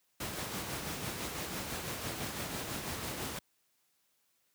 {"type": "noise with tremolo", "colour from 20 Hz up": "pink", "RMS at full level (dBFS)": -37, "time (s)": [0.2, 3.39], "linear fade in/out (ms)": 5, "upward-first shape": "sine", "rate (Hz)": 6, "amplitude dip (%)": 35, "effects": ["white hiss -75 dBFS RMS until 4.54 s", "high-pass 80 Hz 12 dB/octave"]}